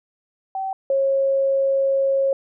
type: tone pair in turn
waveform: sine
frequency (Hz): 769 / 543.8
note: G5 / C#5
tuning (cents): -33 / -33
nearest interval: tritone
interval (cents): 600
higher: first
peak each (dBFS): -23 / -16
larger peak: second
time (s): 0.55-0.73 / 0.9-2.33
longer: second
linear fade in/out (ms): 2
effects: none